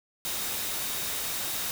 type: tone in noise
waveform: sine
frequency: 3729 Hz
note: A#7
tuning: in tune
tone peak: -43 dBFS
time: 0.25-1.71 s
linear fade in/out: 0 ms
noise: white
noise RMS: -32 dBFS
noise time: 0.25-1.71 s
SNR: -14 dB
effects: none